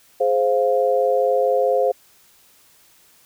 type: chord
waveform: sine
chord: F minor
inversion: first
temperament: just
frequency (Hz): 419.1 / 523.8 / 698.5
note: Ab4 / C5 / F5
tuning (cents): +16 / +2 / 0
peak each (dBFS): -22 / -17 / -22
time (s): 0.2-1.92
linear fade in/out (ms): 10
effects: white hiss -54 dBFS RMS until 3.25 s